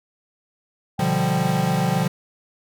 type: tone with tremolo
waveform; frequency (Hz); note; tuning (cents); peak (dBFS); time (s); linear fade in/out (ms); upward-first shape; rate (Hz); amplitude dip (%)
sine; 780; G5; -9; -25; 0.98-2.04; 20; triangle; 8.5; 35
type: chord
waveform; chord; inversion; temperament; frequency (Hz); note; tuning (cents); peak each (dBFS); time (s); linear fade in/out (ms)
square; G dominant seventh; first; equal; 123.47 / 146.83 / 174.61 / 196; B2 / D3 / F3 / G3; 0 / 0 / 0 / 0; -28 / -25 / -23 / -28; 0.99-2.08; 5
effects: none